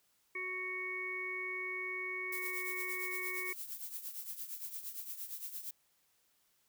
harmonic tone, 370.1 Hz, F#4, in tune, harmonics 1 / 3 / 5 / 6, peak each -46 / -49 / -49 / -38 dBFS, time 0.35-3.53 s, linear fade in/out 5 ms
violet noise with tremolo, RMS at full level -41 dBFS, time 2.32-5.71 s, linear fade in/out 5 ms, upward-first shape triangle, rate 8.7 Hz, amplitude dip 75%
effects white hiss -74 dBFS RMS until 6.68 s

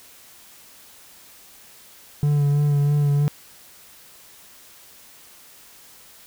triangle tone with vibrato, 144.9 Hz, D3, 23 cents flat, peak -14 dBFS, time 2.23-3.28 s, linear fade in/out 0 ms, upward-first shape sine, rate 3.1 Hz, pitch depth 24 cents each way, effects white hiss -48 dBFS RMS until 6.26 s

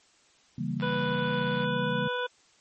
sine chord, C# diminished seventh, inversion none, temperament equal, 138.59 / 164.81 / 196 / 233.1 Hz, C#3 / E3 / G3 / Bb3, 0 / 0 / 0 / 0 cents, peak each -34 dBFS, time 0.58-2.08 s, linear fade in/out 5 ms
click train, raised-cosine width 0.3 ms, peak -26 dBFS, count 83, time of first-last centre 0.8-1.643 s, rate 97.3 Hz
harmonic tone, 493.9 Hz, B4, in tune, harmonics 1 / 2 / 3 / 5 / 6 / 7, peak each -31 / -34 / -33 / -45 / -45 / -39 dBFS, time 0.82-2.27 s, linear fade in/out 10 ms
effects white hiss -62 dBFS RMS until 2.6 s + MP3 32 kbps

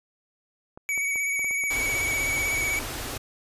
clicks, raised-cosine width 1 ms, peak -28 dBFS, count 9, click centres 0.775 / 0.977 / 1.158 / 1.394 / 1.445 / 1.51 / 1.638 / 2.111 / 2.21 s
square tone with vibrato, 2261 Hz, C#7, 34 cents sharp, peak -25 dBFS, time 0.89-2.79 s, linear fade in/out 0 ms, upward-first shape square, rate 16 Hz, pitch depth 23 cents each way
pink band-stop noise, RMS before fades -33 dBFS, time 1.7-3.18 s, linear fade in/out 10 ms, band 140 to 230 Hz, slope 96 dB/octave
effects resampled to 32000 Hz

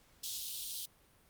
pink high-pass noise, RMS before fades -41 dBFS, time 0.23-0.86 s, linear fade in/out 10 ms, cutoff 3200 Hz, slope 48 dB/octave, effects pink hiss -66 dBFS RMS until 1.29 s + Opus 48 kbps

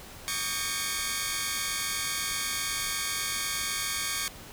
10% pulse tone cluster, 1133 / 1231 / 1600 / 1827 / 2218 Hz, C#6 / D#6 / G6 / A#6 / C#7, +37 / -19 / +35 / -35 / 0 cents, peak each -28 / -31 / -27 / -29 / -24 dBFS, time 0.28-4.28 s, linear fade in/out 0 ms, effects pink hiss -46 dBFS RMS until 4.52 s

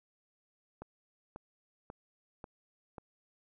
click train, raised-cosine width 1 ms, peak -30 dBFS, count 5, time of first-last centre 0.82-2.982 s, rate 1.85 Hz, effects none

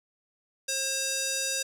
square tone with band-pass filter, 536 Hz, C5, 42 cents sharp, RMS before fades -30 dBFS, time 0.68-1.63 s, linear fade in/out 10 ms, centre 6600 Hz, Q 1.5, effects none

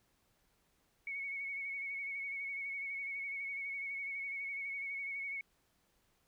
sine tone with vibrato, 2217 Hz, C#7, in tune, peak -38 dBFS, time 1.07-5.41 s, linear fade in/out 2 ms, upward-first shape sine, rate 12 Hz, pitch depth 33 cents each way, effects pink hiss -75 dBFS RMS until 6.27 s

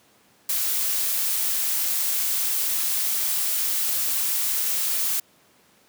blue noise, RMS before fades -24 dBFS, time 0.49-5.2 s, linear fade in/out 5 ms, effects pink hiss -58 dBFS RMS until 5.88 s + high-pass 150 Hz 12 dB/octave

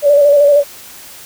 sine tone with vibrato, 576 Hz, D5, 34 cents flat, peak -5 dBFS, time 0.02-0.64 s, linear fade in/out 50 ms, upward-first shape square, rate 13 Hz, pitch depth 31 cents each way, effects white hiss -35 dBFS RMS until 1.25 s

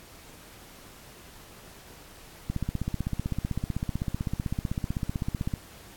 click train, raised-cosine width 5 ms, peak -16 dBFS, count 49, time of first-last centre 2.5-5.538 s, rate 15.8 Hz, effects pink hiss -50 dBFS RMS until 5.96 s + AAC 64 kbps

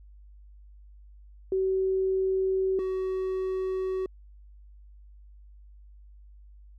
sine / triangle tone pair in turn, 380 / 376.3 Hz, F#4 / F#4, +46 / +29 cents, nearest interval unison, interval 17 cents, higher first, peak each -23 / -25 dBFS, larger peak first, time 1.52-2.79 / 2.79-4.06 s, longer neither, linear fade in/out 2 ms, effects added 50 Hz sine -48 dBFS peak until 6.78 s

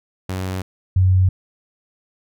sawtooth / sine tone pair in turn, 93.4 / 93.04 Hz, F#2 / F#2, +17 / +10 cents, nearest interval unison, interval 7 cents, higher first, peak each -19 / -11 dBFS, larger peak second, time 0.29-0.62 / 0.96-1.29 s, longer neither, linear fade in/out 5 ms, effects none

